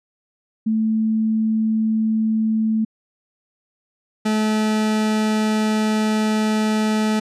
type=tone pair in turn; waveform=sine / 40% pulse; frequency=220 / 215.8 Hz; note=A3 / A3; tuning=0 / -33 cents; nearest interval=unison; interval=33 cents; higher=first; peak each=-16 / -16 dBFS; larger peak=neither; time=0.66-2.85 / 4.25-7.2 s; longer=second; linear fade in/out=10 ms; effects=low-pass 9000 Hz 12 dB/octave